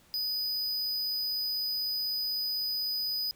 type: tone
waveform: square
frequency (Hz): 4978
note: D#8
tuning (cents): 0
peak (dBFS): -30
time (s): 0.14-3.31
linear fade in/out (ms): 0
effects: pink hiss -61 dBFS RMS until 3.35 s